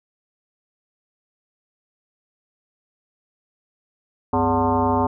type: tone with frequency modulation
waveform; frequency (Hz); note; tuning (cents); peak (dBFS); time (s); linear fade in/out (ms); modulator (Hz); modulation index
sine; 574; D5; -40; -16; 4.33-5.07; 5; 160; 3
effects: none